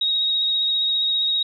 sine tone with vibrato, 3774 Hz, A#7, 21 cents sharp, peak -18 dBFS, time 0.01-1.43 s, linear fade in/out 5 ms, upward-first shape sine, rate 15 Hz, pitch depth 19 cents each way, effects none

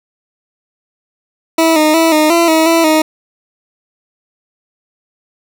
20% pulse tone with pitch steps, 325.8 / 307.6 / 327.2 / 307.3 / 338.1 / 319.7 / 331.2 / 312.3 Hz, E4 / D#4 / E4 / D#4 / E4 / D#4 / E4 / D#4, -20 / -20 / -13 / -21 / +44 / +47 / +8 / +7 cents, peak -3 dBFS, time 1.58-3.02 s, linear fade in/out 5 ms, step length 180 ms, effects none

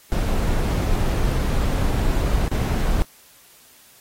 brown noise with dropouts, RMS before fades -20 dBFS, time 0.12-3.02 s, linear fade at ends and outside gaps 0 ms, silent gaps 2.479-2.515 s, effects white hiss -51 dBFS RMS until 4 s + AAC 48 kbps

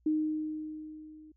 sine tone with level ramp, 309.1 Hz, D#4, 11 cents flat, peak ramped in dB -24 to -50 dBFS, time 0.06-1.32 s, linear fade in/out 5 ms, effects added 60 Hz sine -65 dBFS peak until 1.36 s

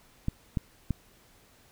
clicks, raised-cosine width 5 ms, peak -15 dBFS, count 3, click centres 0.284 / 0.572 / 0.907 s, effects pink hiss -60 dBFS RMS until 1.71 s

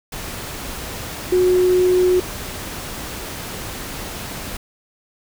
sine tone in noise, 364.3 Hz, F#4, 27 cents flat, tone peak -12 dBFS, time 1.32-2.2 s, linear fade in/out 5 ms, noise pink, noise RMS -30 dBFS, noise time 0.12-4.57 s, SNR +15 dB, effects none

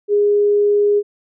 sine tone, 411.5 Hz, G#4, 16 cents flat, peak -11 dBFS, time 0.08-1.03 s, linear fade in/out 50 ms, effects none

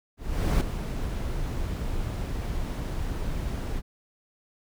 brown noise with ADSR envelope, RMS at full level -20 dBFS, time 0.17-3.82 s, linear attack 440 ms, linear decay 3 ms, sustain -10 dB, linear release 43 ms, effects none

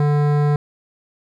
sine tone with hard clipping, 146.83 Hz, D3, in tune, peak -16 dBFS, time 0-0.56 s, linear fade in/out 2 ms, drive 16 dB, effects none

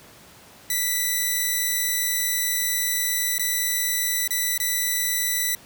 5% pulse tone with dropouts, 1975.5 Hz, B6, in tune, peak -11 dBFS, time 0.7-5.55 s, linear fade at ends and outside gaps 2 ms, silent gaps 3.382-3.394 / 4.277-4.306 / 4.578-4.6 s, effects pink hiss -48 dBFS RMS until 5.65 s + high-pass 80 Hz 12 dB/octave

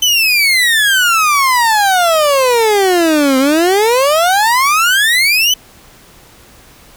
30% pulse exponential two-way sweep, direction down then up, 3073 to 258.2 to 3073 Hz, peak -6 dBFS, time 0.02-5.54 s, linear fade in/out 5 ms, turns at 3.38 s, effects pink hiss -42 dBFS RMS until 6.96 s

